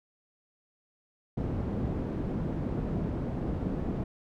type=low-pass noise; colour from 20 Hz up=white; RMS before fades=-32 dBFS; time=1.37-4.04 s; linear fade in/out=5 ms; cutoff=260 Hz; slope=12 dB/octave; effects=none